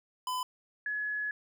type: tone pair in turn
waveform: square / sine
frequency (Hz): 1008 / 1695.2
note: B5 / G#6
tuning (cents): +35 / +35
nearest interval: major sixth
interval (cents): 900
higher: second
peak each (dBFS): -32 / -31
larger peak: second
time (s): 0.27-0.43 / 0.86-1.31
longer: second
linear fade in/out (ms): 2
effects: none